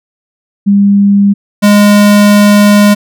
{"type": "tone pair in turn", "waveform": ["sine", "square"], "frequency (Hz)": [200.7, 205.9], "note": ["G3", "G#3"], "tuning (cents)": [41, -15], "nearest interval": "unison", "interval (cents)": 44, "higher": "second", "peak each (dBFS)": -3, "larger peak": "neither", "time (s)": [[0.66, 1.34], [1.62, 2.95]], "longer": "second", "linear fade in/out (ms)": 20, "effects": []}